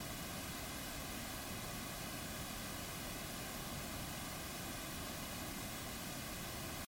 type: noise with comb filter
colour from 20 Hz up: pink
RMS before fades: -45 dBFS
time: 0-6.85 s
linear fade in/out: 5 ms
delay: 2.2 ms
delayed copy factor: -0.5
effects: MP3 64 kbps